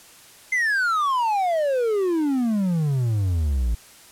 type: exponential sweep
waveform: triangle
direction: down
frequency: 2094 to 54.4 Hz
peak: -17 dBFS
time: 0.52-3.75 s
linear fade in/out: 5 ms
effects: white hiss -48 dBFS RMS until 4.11 s + low-pass 12000 Hz 12 dB/octave